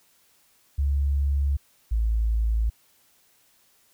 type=tone pair in turn; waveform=sine; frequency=70.1 / 55.38 Hz; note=C#2 / A1; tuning=+20 / +12 cents; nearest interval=major third; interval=408 cents; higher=first; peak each=-20 dBFS; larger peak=neither; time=0.78-1.57 / 1.91-2.7 s; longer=neither; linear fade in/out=10 ms; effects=white hiss -62 dBFS RMS until 3.93 s